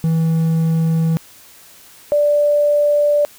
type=tone pair in turn; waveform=triangle / sine; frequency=162.6 / 586.5 Hz; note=E3 / D5; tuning=-23 / -2 cents; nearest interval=octave + minor seventh; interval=2221 cents; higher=second; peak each=-11 dBFS; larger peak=neither; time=0.04-1.17 / 2.12-3.25 s; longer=neither; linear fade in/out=0 ms; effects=white hiss -44 dBFS RMS until 3.38 s